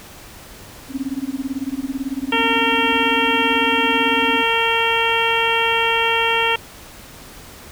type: tone with tremolo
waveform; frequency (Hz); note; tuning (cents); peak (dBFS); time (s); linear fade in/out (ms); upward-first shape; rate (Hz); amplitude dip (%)
sine; 269.3; C#4; -50; -18; 0.89-4.44; 50; sine; 18; 100
type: harmonic tone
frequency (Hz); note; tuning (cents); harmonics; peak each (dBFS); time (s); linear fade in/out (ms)
458; A#4; -31; 1 / 2 / 3 / 4 / 5 / 6 / 7; -23 / -21 / -25 / -25 / -25 / -21 / -23; 2.32-6.56; 5
effects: pink hiss -40 dBFS RMS until 7.71 s